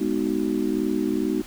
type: chord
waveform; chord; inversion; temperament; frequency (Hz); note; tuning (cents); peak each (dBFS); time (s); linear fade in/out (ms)
sine; G# minor seventh; none; just; 207.7 / 249.2 / 311.5 / 373.8; G#3 / B3 / D#4 / F#4; 0 / +16 / +2 / +18; -28 / -27 / -25 / -28; 0-1.42; 10
effects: pink hiss -43 dBFS RMS until 1.46 s